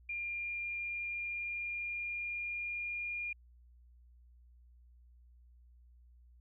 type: tone with pitch glide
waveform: sine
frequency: 2400 to 2417 Hz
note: D7 to D7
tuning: +37 to +49 cents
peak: -36 dBFS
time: 0.09-3.33 s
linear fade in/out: 5 ms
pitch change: +12 cents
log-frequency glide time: 0.38-3.13 s
effects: added 60 Hz sine -58 dBFS peak until 6.4 s